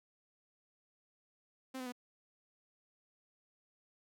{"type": "tone with pitch steps", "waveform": "sawtooth", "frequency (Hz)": [261.6, 254.2, 246.9], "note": ["C4", "C4", "B3"], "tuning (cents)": [0, -50, 0], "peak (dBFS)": -37, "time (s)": [1.74, 1.923], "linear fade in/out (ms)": 10, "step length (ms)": 61, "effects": []}